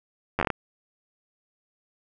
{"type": "slowing click train", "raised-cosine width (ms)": 0.5, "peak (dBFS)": -9, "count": 7, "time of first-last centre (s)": [0.39, 0.503], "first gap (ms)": 10, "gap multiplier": 1.25, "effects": []}